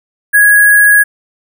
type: tone with sample-and-hold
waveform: sine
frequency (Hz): 1664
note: G#6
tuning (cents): +3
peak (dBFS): -3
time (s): 0.33-1.04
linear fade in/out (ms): 20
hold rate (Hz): 11025
effects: none